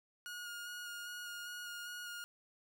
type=tone with vibrato; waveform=sawtooth; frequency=1435 Hz; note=F6; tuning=47 cents sharp; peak=-40 dBFS; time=0.26-2.24 s; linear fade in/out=0 ms; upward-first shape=square; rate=2.5 Hz; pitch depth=12 cents each way; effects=none